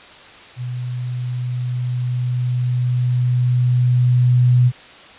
sine tone with level ramp, 124.1 Hz, B2, 9 cents sharp, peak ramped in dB -23 to -9 dBFS, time 0.56-4.72 s, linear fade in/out 50 ms, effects white hiss -41 dBFS RMS until 5.18 s + resampled to 8000 Hz

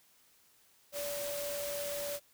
sine tone in noise, 576 Hz, D5, 34 cents flat, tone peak -37 dBFS, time 0.92-2.2 s, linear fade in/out 50 ms, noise white, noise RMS -41 dBFS, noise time 0.92-2.2 s, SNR +1 dB, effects white hiss -66 dBFS RMS until 2.33 s

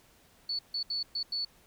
sine tone bursts at uneven times, 4446 Hz, C#8, 4 cents sharp, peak -30 dBFS, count 5, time 0.49-0.59 / 0.74-0.83 / 0.9-1.03 / 1.15-1.23 / 1.32-1.45 s, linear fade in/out 5 ms, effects pink hiss -62 dBFS RMS until 1.66 s

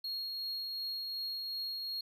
triangle tone with tremolo, 4286 Hz, C8, 41 cents sharp, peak -34 dBFS, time 0.04-2.01 s, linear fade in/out 5 ms, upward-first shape triangle, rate 2.7 Hz, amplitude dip 25%, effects none

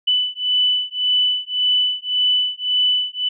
sine beating tone pair, 2988 / 2989.8 Hz, F#7 / F#7, +16 / +17 cents, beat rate 1.8 Hz, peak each -19 dBFS, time 0.07-3.29 s, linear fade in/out 10 ms, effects none

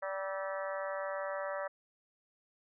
harmonic tone with a mistuned harmonic, 193.6 Hz, G3, 21 cents flat, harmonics 3 / 4 / 5 / 6 / 7 / 8 / 9 / 10, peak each -37 / -47 / -45 / -46 / -45 / -49 / -47 / -49 dBFS, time 0.02-1.68 s, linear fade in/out 10 ms, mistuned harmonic 7, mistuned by -49 cents, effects none

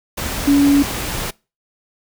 sine tone in noise, 283 Hz, C#4, 36 cents sharp, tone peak -9 dBFS, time 0.47-0.83 s, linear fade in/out 10 ms, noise pink, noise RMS -24 dBFS, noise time 0.17-1.31 s, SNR +12 dB, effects noise-tail reverb RT60 0.3 s tail -24 dB re dry

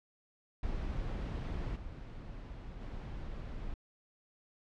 brown noise with level steps, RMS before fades -37 / -45 / -42 dBFS, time 0.63-3.74 s, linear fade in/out 2 ms, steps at 1.75 / 2.8 s, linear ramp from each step 20 ms, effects low-pass 4000 Hz 12 dB/octave

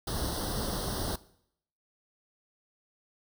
pink noise with comb filter, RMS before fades -33 dBFS, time 0.07-1.16 s, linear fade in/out 5 ms, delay 0.21 ms, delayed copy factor +1, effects noise-tail reverb RT60 0.7 s tail -19 dB re dry

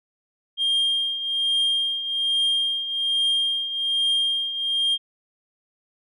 sine tone with tremolo, 3211 Hz, G7, 41 cents sharp, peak -15 dBFS, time 0.57-4.98 s, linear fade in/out 50 ms, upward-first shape triangle, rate 1.2 Hz, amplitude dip 75%, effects tanh soft clip ceiling -17 dBFS

